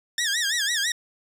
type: tone with vibrato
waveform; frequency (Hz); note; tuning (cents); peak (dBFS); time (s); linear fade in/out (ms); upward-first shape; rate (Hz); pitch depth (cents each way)
15% pulse; 1760; A6; 0; -16; 0.18-0.92; 2; sine; 6; 170
effects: resampled to 32000 Hz